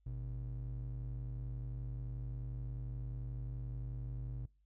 triangle ring-modulated tone, 88.3 Hz, F2, 20 cents sharp, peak -34 dBFS, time 0.06-4.46 s, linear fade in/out 5 ms, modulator 35.7 Hz, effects noise-tail reverb RT60 0.3 s tail -25 dB re dry + added 50 Hz sine -69 dBFS peak until 4.65 s

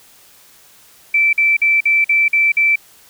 sine tone bursts, 2329 Hz, D7, 15 cents flat, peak -10 dBFS, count 7, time 1.14-2.758 s, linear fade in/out 5 ms, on 190 ms, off 48 ms, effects white hiss -47 dBFS RMS until 3.09 s

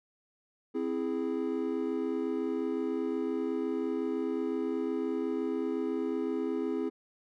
triangle chord, C augmented, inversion none, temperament equal, 261.6 / 329.6 / 415.3 Hz, C4 / E4 / G#4, 0 / 0 / 0 cents, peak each -32 dBFS, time 0.74-6.9 s, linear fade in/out 20 ms, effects none

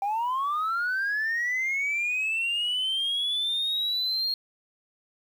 sine linear sweep, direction up, 780 to 4266 Hz, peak -23 dBFS, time 0.02-4.34 s, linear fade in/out 2 ms, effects tanh soft clip ceiling -22 dBFS + 9-bit

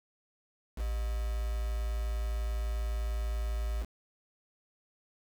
sine tone with quantisation, 55.8 Hz, A1, 25 cents sharp, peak -30 dBFS, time 0.76-3.86 s, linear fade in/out 50 ms, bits 7, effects none

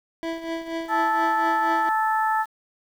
25% pulse tone with tremolo, 329.6 Hz, E4, in tune, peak -21 dBFS, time 0.23-1.89 s, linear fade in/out 0 ms, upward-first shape triangle, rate 4.2 Hz, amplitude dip 75%
harmonic tone, 437.5 Hz, A4, 10 cents flat, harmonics 2 / 3 / 4, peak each -21 / -26 / -28 dBFS, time 0.88-2.46 s, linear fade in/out 50 ms
effects low-pass 4000 Hz 12 dB/octave + 8-bit

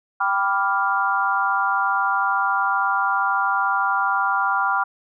sine chord, G dominant seventh, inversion none, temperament equal, 784 / 987.8 / 1174.7 / 1396.9 Hz, G5 / B5 / D6 / F6, 0 / 0 / 0 / 0 cents, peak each -24 / -24 / -24 / -22 dBFS, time 0.2-4.84 s, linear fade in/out 10 ms, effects none

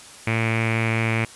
sawtooth tone with low-pass filter, 113.1 Hz, A2, 48 cents sharp, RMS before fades -22 dBFS, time 0.27-1.25 s, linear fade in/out 5 ms, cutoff 2300 Hz, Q 7.3, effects white hiss -43 dBFS RMS until 1.35 s + resampled to 24000 Hz

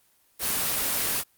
white noise, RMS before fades -26 dBFS, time 0.39-1.24 s, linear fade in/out 50 ms, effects white hiss -64 dBFS RMS until 1.37 s + Opus 24 kbps

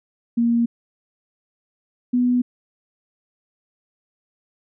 sine tone pair in turn, 234.5 / 246.8 Hz, A#3 / B3, +11 / -1 cents, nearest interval minor second, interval 88 cents, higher second, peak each -15 dBFS, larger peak neither, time 0.37-0.66 / 2.13-2.42 s, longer neither, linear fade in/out 10 ms, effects none

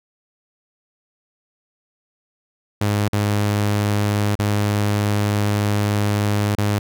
sawtooth tone with dropouts, 103.4 Hz, G#2, 7 cents flat, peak -13 dBFS, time 2.81-6.79 s, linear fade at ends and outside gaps 5 ms, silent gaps 3.084-3.13 / 4.354-4.391 / 6.552-6.582 s, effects none

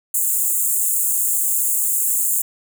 pink high-pass noise, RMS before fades -19 dBFS, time 0.14-2.42 s, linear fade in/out 5 ms, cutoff 7000 Hz, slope 96 dB/octave, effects none

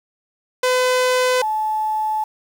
sawtooth / sine tone pair in turn, 506 / 863.6 Hz, B4 / A5, +42 / -33 cents, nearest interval major sixth, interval 925 cents, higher second, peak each -11 / -18 dBFS, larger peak first, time 0.63-1.42 / 1.42-2.24 s, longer second, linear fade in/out 5 ms, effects low-pass 10000 Hz 12 dB/octave + 7-bit

